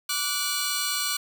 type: tone cluster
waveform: 10% pulse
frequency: 1161 / 1466 / 4111 Hz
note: D6 / F#6 / C8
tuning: -20 / -16 / -31 cents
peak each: -22 dBFS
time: 0.09-1.17 s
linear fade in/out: 5 ms
effects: none